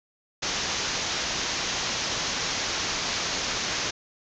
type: low-pass noise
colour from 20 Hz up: white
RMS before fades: -29 dBFS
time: 0.42-3.91 s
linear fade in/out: 10 ms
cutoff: 6700 Hz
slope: 96 dB/octave
effects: none